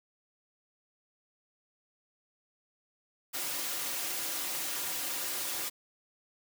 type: noise with comb filter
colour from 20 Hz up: white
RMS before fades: -35 dBFS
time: 3.33-5.7 s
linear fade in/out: 20 ms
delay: 4.6 ms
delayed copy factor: -0.6
effects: high-pass 200 Hz 12 dB/octave